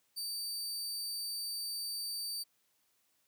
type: tone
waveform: sawtooth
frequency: 4621 Hz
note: D8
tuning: 29 cents flat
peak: -34 dBFS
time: 0.16-2.44 s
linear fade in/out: 20 ms
effects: white hiss -75 dBFS RMS until 3.27 s + high-pass 80 Hz 12 dB/octave